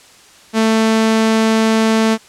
sawtooth tone, 221.8 Hz, A3, 14 cents sharp, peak -7 dBFS, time 0.53-2.18 s, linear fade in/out 50 ms, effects white hiss -44 dBFS RMS until 2.28 s + low-pass 8000 Hz 12 dB/octave

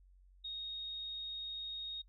sine tone, 3733 Hz, A#7, 2 cents sharp, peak -40 dBFS, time 0.44-2.02 s, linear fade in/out 10 ms, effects noise-tail reverb RT60 0.1 s tail -26 dB re dry + added 46 Hz sine -60 dBFS peak until 2.08 s

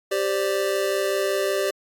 square chord, G suspended fourth, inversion none, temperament just, 392 / 522.7 / 588 Hz, G4 / C5 / D5, 0 / -2 / +2 cents, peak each -25 / -30 / -26 dBFS, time 0.11-1.71 s, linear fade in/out 10 ms, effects AAC 64 kbps

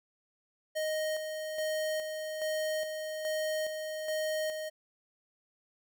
square tone with tremolo, 622.3 Hz, D#5, in tune, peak -31 dBFS, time 0.75-4.7 s, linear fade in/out 20 ms, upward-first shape square, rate 1.2 Hz, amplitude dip 45%, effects none

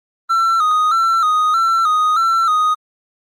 triangle tone with vibrato, 1294 Hz, E6, 32 cents flat, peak -10 dBFS, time 0.29-2.75 s, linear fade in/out 20 ms, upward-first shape square, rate 1.6 Hz, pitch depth 67 cents each way, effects Opus 24 kbps

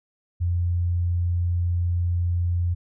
sine tone, 87.31 Hz, F2, in tune, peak -20 dBFS, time 0.4-2.75 s, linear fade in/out 20 ms, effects none

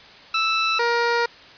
15% pulse tone pair in turn, 1318.5 / 471.7 Hz, E6 / A#4, 0 / +20 cents, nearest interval octave + tritone, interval 1780 cents, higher first, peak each -12 dBFS, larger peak neither, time 0.34-0.79 / 0.79-1.26 s, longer second, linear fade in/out 5 ms, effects white hiss -45 dBFS RMS until 1.57 s + resampled to 11025 Hz

